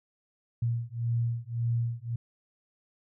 sine beating tone pair, 116.54 / 118.34 Hz, A#2 / A#2, 0 / +27 cents, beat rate 1.8 Hz, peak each -30 dBFS, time 0.62-2.16 s, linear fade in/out 5 ms, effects none

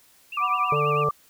sine tone with vibrato, 2563 Hz, E7, 49 cents flat, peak -32 dBFS, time 0.32-1.04 s, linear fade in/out 5 ms, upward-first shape sine, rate 9.3 Hz, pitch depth 160 cents each way
sine tone, 1174.7 Hz, D6, in tune, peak -22 dBFS, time 0.37-1.11 s, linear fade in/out 5 ms
sine chord, B minor, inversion second, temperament just, 740.8 / 987.8 / 1185.3 Hz, F#5 / B5 / D6, +2 / 0 / +16 cents, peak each -31 / -31 / -30 dBFS, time 0.39-0.78 s, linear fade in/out 50 ms
harmonic tone, 147.6 Hz, D3, 9 cents sharp, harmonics 1 / 3 / 4 / 5 / 6, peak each -27 / -25 / -31 / -39 / -42 dBFS, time 0.72-1.09 s, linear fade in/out 2 ms
effects white hiss -57 dBFS RMS until 1.29 s

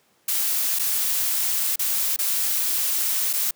blue noise with dropouts, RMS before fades -23 dBFS, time 0.28-3.51 s, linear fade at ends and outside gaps 5 ms, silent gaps 0.789-0.794 / 1.759-1.792 / 2.163-2.188 / 3.331-3.335 s, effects pink hiss -62 dBFS RMS until 3.55 s + high-pass 200 Hz 12 dB/octave

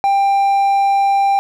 triangle tone, 792 Hz, G5, 18 cents sharp, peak -9 dBFS, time 0.04-1.39 s, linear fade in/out 0 ms, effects none

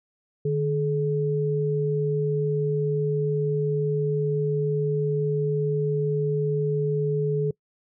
sine tone pair together, 150.6 / 426 Hz, D3 / G#4, +44 / +44 cents, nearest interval octave + tritone, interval 1800 cents, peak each -24 dBFS, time 0.45-7.51 s, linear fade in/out 5 ms, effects noise-tail reverb RT60 0.1 s tail -24 dB re dry

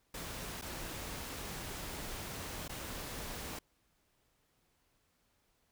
pink noise with dropouts, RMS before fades -43 dBFS, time 0.14-3.59 s, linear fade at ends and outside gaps 5 ms, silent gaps 0.614-0.621 / 2.68-2.693 s, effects pink hiss -75 dBFS RMS until 5.71 s

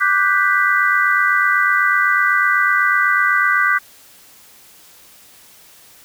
sine chord, G major seventh, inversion second, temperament equal, 1174.7 / 1480 / 1568 / 1975.5 Hz, D6 / F#6 / G6 / B6, 0 / 0 / 0 / 0 cents, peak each -18 dBFS, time 0-3.79 s, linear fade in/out 20 ms, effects white hiss -46 dBFS RMS until 6.04 s

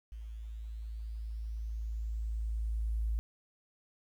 sine tone with level ramp, 55 Hz, A1, in tune, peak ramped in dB -41 to -29 dBFS, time 0.12-3.19 s, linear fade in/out 0 ms, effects 11-bit

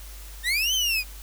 30% pulse linear two-way sweep, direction up then down, 1777 to 3136 to 2414 Hz, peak -19 dBFS, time 0.43-1.04 s, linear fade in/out 50 ms, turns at 0.74 s, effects added 50 Hz sine -39 dBFS peak until 1.22 s + white hiss -46 dBFS RMS until 1.22 s

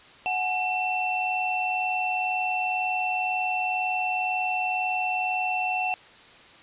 sine tone cluster, 739 / 841 / 2690 Hz, F#5 / G#5 / E7, -2 / +22 / +34 cents, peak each -27 / -35 / -27 dBFS, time 0.26-5.94 s, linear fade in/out 0 ms, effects white hiss -50 dBFS RMS until 6.62 s + resampled to 8000 Hz

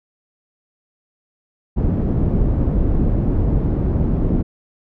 pink low-pass noise, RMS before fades -17 dBFS, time 1.76-4.43 s, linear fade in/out 20 ms, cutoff 300 Hz, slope 12 dB/octave, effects none

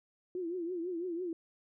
sine tone with vibrato, 349.2 Hz, F4, in tune, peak -34 dBFS, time 0.35-1.33 s, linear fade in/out 2 ms, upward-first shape triangle, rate 6 Hz, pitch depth 130 cents each way, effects none

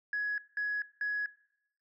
sine tone bursts, 1677 Hz, G#6, 16 cents sharp, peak -29 dBFS, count 3, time 0.13-1.26 s, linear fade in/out 2 ms, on 250 ms, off 190 ms, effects noise-tail reverb RT60 0.8 s tail -21 dB re dry + tanh soft clip ceiling -26 dBFS

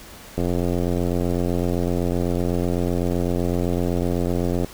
click train, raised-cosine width 2 ms, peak -10 dBFS, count 376, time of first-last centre 0.38-4.646 s, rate 87.9 Hz, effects pink hiss -42 dBFS RMS until 4.73 s

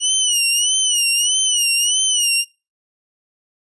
15% pulse tone with vibrato, 2917 Hz, F#7, 25 cents flat, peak -7 dBFS, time 0-2.45 s, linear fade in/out 50 ms, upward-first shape sine, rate 1.6 Hz, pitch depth 99 cents each way, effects noise-tail reverb RT60 0.3 s tail -26 dB re dry + resampled to 24000 Hz

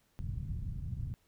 white low-pass noise, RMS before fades -38 dBFS, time 0.19-1.14 s, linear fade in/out 0 ms, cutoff 130 Hz, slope 24 dB/octave, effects pink hiss -72 dBFS RMS until 1.27 s

